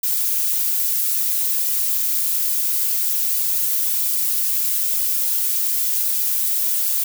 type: noise with flanger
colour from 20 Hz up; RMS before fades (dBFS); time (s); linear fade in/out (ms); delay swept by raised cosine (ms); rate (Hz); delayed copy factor
violet; -20; 0.03-7.04; 5; 2 to 6.1; 1.2; +0.95
effects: none